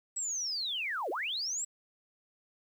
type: linear two-way sweep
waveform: sine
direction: down then up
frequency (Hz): 7900 to 321.8 to 7900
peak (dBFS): -32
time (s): 0.16-1.65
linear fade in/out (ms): 10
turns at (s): 1.1
effects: 10-bit